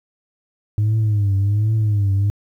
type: tone with vibrato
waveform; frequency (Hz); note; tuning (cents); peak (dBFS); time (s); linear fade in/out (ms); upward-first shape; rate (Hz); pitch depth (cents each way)
sine; 103.83; G#2; 0; -12; 0.78-2.3; 0; triangle; 1.3; 120
effects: tanh soft clip ceiling -13 dBFS + 9-bit